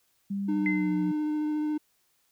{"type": "tone with pitch glide", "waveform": "sine", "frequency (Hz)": [198.6, 180.03], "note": ["G3", "F#3"], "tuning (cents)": [23, -47], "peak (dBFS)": -28, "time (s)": [0.3, 1.12], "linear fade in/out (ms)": 10, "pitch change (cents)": -170, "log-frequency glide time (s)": [0.5, 0.93]}
{"type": "tone with vibrato", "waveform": "triangle", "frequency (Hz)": 303, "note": "D#4", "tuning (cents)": -46, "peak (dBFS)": -24, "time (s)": [0.48, 1.78], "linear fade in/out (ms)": 10, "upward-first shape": "sine", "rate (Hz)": 14, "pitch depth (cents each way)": 10}
{"type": "tone with exponential decay", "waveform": "sine", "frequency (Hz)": 2065, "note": "C7", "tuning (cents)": -23, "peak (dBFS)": -25, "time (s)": [0.66, 1.12], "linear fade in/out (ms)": 1, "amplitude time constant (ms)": 99}
{"effects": ["white hiss -70 dBFS RMS until 2.31 s"]}